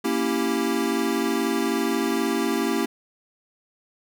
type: chord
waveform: square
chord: A# diminished seventh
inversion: none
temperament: equal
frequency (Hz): 233.1 / 277.2 / 329.6 / 392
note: A#3 / C#4 / E4 / G4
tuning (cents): 0 / 0 / 0 / 0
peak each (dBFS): -28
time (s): 0.04-2.86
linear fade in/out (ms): 10
effects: none